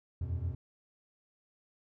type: chord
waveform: triangle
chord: E suspended second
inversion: none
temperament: equal with one note detuned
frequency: 82.41 / 90.28 / 123.47 Hz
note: E2 / F#2 / B2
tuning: 0 / -42 / 0 cents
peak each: -34 / -34 / -38 dBFS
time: 0.21-0.55 s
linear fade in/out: 5 ms
effects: none